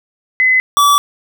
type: tone pair in turn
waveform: sine / square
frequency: 2030 / 1151.5 Hz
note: B6 / D6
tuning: +47 / -34 cents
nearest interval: minor seventh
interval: 981 cents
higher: first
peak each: -8 dBFS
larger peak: neither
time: 0.4-0.6 / 0.77-0.98 s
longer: second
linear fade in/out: 0 ms
effects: none